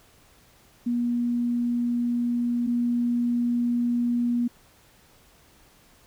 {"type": "tone pair in turn", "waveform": "sine", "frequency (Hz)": [240, 240], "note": ["B3", "B3"], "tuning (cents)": [-49, -49], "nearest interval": "unison", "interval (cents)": 0, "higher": "neither", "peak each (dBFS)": [-22, -21], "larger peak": "second", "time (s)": [[0.86, 2.67], [2.67, 4.48]], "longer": "neither", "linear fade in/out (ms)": 10, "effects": ["pink hiss -57 dBFS RMS until 6.06 s"]}